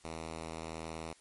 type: tone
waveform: 5% pulse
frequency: 81 Hz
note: E2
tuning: 30 cents flat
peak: -29 dBFS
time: 0.04-1.13 s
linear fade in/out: 5 ms
effects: white hiss -63 dBFS RMS until 1.2 s + MP3 48 kbps